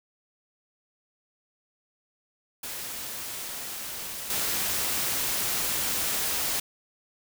white noise with level steps, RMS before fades -36 / -28 dBFS, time 2.63-6.6 s, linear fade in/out 5 ms, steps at 4.3 s, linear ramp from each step 2 ms, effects none

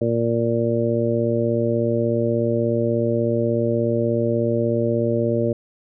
harmonic tone, 116.54 Hz, A#2, in tune, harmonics 1 / 2 / 3 / 4 / 5, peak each -24 / -24 / -24 / -24 / -24 dBFS, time 0.01-5.53 s, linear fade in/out 5 ms, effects none

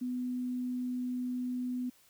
sine tone, 249.6 Hz, B3, 19 cents sharp, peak -32 dBFS, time 0.01-1.9 s, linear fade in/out 10 ms, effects white hiss -64 dBFS RMS until 2.09 s

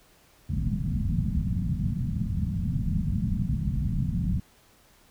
white low-pass noise, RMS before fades -27 dBFS, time 0.49-4.4 s, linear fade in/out 5 ms, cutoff 210 Hz, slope 48 dB/octave, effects pink hiss -59 dBFS RMS until 5.1 s

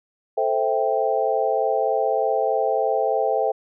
sine chord, A minor seventh, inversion none, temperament equal, 440 / 523.3 / 659.3 / 784 Hz, A4 / C5 / E5 / G5, 0 / 0 / 0 / 0 cents, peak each -24 dBFS, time 0.37-3.52 s, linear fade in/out 10 ms, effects none

